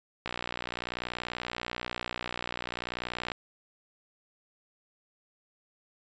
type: click train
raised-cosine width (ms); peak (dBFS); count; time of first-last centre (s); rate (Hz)
0.3; -17; 186; 0.26-3.318; 60.5
effects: resampled to 16000 Hz